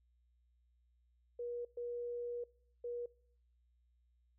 sine tone bursts at uneven times, 480.4 Hz, B4, 48 cents flat, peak -39 dBFS, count 3, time 1.39-1.65 / 1.77-2.44 / 2.84-3.06 s, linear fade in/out 5 ms, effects noise-tail reverb RT60 0.6 s tail -23 dB re dry + added 60 Hz sine -70 dBFS peak until 4.38 s

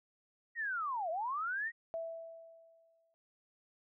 sine linear two-way sweep, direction down then up, 1913 to 622.3 to 1913 Hz, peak -34 dBFS, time 0.55-1.72 s, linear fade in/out 50 ms, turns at 1.1 s
sine tone with exponential decay, 659.3 Hz, E5, in tune, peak -35 dBFS, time 1.94-3.14 s, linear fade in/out 0 ms, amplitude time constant 260 ms
effects none

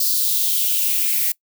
violet noise with high-pass filter sweep, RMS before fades -19 dBFS, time 0-1.32 s, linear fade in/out 5 ms, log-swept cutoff 4500 to 2000 Hz, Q 3.2, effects noise-tail reverb RT60 0.1 s tail -23 dB re dry

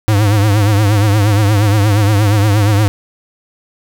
square tone with vibrato, 103.83 Hz, G#2, in tune, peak -9 dBFS, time 0.08-2.88 s, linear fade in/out 0 ms, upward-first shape triangle, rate 8.5 Hz, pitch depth 110 cents each way, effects none

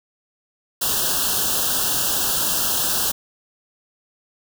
white band-stop noise, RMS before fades -21 dBFS, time 0.81-3.12 s, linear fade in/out 10 ms, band 1700 to 2700 Hz, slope 96 dB/octave, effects none

